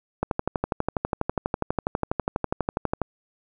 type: click train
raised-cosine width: 1 ms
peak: -9 dBFS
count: 35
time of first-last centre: 0.23-3.017 s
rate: 12.2 Hz
effects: none